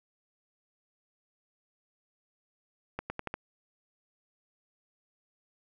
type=accelerating click train; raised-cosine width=0.5 ms; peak=-19 dBFS; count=5; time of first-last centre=2.99-3.341 s; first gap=110 ms; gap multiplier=0.85; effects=none